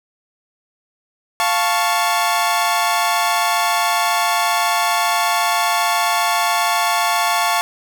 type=chord; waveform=sawtooth; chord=F augmented; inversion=none; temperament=equal; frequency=698.5 / 880 / 1108.7 Hz; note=F5 / A5 / C#6; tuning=0 / 0 / 0 cents; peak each=-16 dBFS; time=1.4-7.61 s; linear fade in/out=0 ms; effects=none